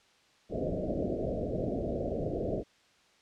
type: low-pass noise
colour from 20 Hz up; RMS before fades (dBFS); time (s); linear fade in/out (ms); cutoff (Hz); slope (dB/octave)
white; -33; 0.49-2.64; 50; 660; 96
effects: white hiss -64 dBFS RMS until 3.21 s + low-pass 5000 Hz 12 dB/octave